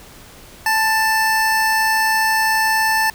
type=tone pair together; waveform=square; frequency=879.4 / 1771 Hz; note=A5 / A6; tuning=-1 / +11 cents; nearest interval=octave; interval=1212 cents; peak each=-18 dBFS; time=0.66-3.1 s; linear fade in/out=2 ms; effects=pink hiss -42 dBFS RMS until 3.14 s